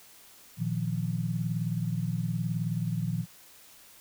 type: chord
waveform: sine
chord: Bb suspended fourth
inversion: none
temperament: equal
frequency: 116.54 / 155.56 / 174.61 Hz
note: Bb2 / Eb3 / F3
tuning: 0 / 0 / 0 cents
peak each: -32 dBFS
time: 0.57-3.26 s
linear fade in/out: 50 ms
effects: white hiss -54 dBFS RMS until 4 s